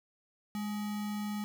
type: tone with sample-and-hold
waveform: sine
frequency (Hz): 207.7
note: G#3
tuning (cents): 0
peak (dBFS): -33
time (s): 0.55-1.44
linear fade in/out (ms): 0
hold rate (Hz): 1050
effects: none